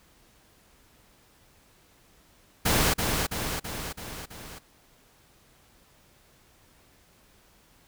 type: noise with echo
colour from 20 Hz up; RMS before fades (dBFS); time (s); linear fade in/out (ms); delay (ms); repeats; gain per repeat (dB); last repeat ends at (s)
pink; -23; 2.65-2.94; 10; 330; 5; -4; 4.59
effects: pink hiss -60 dBFS RMS until 7.87 s